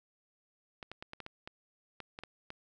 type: clicks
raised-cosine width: 0.3 ms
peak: -27 dBFS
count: 11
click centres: 0.828 / 0.916 / 1.025 / 1.134 / 1.203 / 1.264 / 1.475 / 2.003 / 2.189 / 2.236 / 2.504 s
effects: none